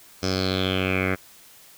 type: tone with low-pass filter sweep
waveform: 10% pulse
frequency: 93.9 Hz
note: F#2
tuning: 26 cents sharp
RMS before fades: -24 dBFS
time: 0.22-1.16 s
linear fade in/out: 20 ms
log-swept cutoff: 5600 to 1900 Hz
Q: 5.8
effects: white hiss -50 dBFS RMS until 1.77 s